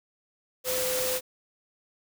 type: tone in noise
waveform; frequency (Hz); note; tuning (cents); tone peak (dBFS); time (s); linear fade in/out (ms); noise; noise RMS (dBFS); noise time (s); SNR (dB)
sine; 510; C5; -44; -29; 0.64-1.21; 50; white; -30; 0.64-1.21; -2
effects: none